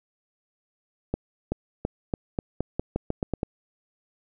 accelerating click train, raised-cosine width 2 ms, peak -12 dBFS, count 12, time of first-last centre 1.14-3.431 s, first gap 380 ms, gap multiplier 0.87, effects none

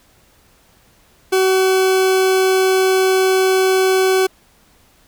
40% pulse tone, 377.9 Hz, F#4, 37 cents sharp, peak -11 dBFS, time 1.32-4.27 s, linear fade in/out 10 ms, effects pink hiss -53 dBFS RMS until 5.07 s

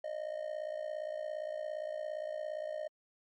triangle tone with amplitude modulation, 615 Hz, D#5, 20 cents flat, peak -31 dBFS, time 0.04-2.88 s, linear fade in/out 5 ms, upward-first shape sine, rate 57.4 Hz, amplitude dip 80%, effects MP3 48 kbps

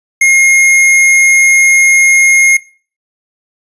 square tone, 2143 Hz, C7, 41 cents sharp, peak -5 dBFS, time 0.21-2.57 s, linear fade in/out 5 ms, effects noise-tail reverb RT60 0.4 s tail -19 dB re dry + resampled to 24000 Hz

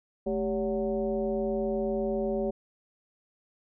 sine tone with frequency modulation, 392 Hz, G4, in tune, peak -26 dBFS, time 0.26-2.51 s, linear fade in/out 10 ms, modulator 174 Hz, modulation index 1.3, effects none

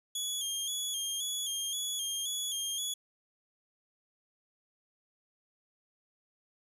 20% pulse tone with vibrato, 3299 Hz, G#7, 12 cents flat, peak -27 dBFS, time 0.15-2.94 s, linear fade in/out 5 ms, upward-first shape square, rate 1.9 Hz, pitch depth 46 cents each way, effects none

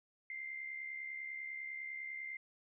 sine tone with amplitude modulation, 2093 Hz, C7, in tune, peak -39 dBFS, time 0.3-2.37 s, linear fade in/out 2 ms, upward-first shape sine, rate 70 Hz, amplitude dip 55%, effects none

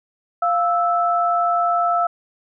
sine tone pair together, 697 / 1315.8 Hz, F5 / E6, -4 / -4 cents, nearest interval major seventh, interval 1100 cents, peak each -18 / -19 dBFS, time 0.42-2.07 s, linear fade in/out 5 ms, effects none

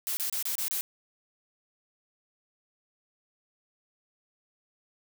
blue noise bursts, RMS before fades -31 dBFS, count 6, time 0.07-0.81 s, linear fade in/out 0 ms, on 100 ms, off 28 ms, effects none

